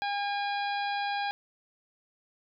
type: harmonic tone with a mistuned harmonic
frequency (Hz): 810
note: G#5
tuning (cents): -43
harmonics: 1 / 2 / 3 / 4 / 5 / 6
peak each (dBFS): -30 / -36 / -40 / -42 / -44 / -46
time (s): 0.02-1.31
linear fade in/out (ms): 0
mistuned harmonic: 4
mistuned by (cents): +41
effects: none